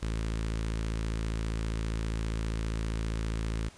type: tone with notch filter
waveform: sawtooth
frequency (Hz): 55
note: A1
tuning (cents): 0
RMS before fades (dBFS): -32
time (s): 0.02-3.69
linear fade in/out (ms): 10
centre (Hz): 730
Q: 1.4
effects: pink hiss -54 dBFS RMS until 3.77 s + resampled to 22050 Hz